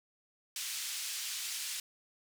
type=band-pass noise; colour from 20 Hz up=white; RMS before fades=-39 dBFS; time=0.56-1.8 s; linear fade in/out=2 ms; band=2400 to 8400 Hz; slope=12 dB/octave; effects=none